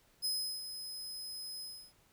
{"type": "tone with ADSR envelope", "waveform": "sawtooth", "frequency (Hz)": 5070, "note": "D#8", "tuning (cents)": 32, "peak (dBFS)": -29, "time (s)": [0.22, 1.93], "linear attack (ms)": 30, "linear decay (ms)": 360, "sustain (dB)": -10, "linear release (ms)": 310, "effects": ["pink hiss -68 dBFS RMS until 2.12 s"]}